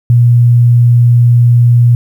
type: tone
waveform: sine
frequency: 120 Hz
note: B2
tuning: 49 cents flat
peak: -3 dBFS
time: 0.1-1.95 s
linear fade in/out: 0 ms
effects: 7-bit